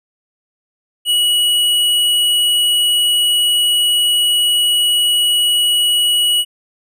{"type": "tone", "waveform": "square", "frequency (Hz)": 2922, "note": "F#7", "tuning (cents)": -22, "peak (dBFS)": -12, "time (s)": [1.05, 6.45], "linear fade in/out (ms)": 50, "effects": []}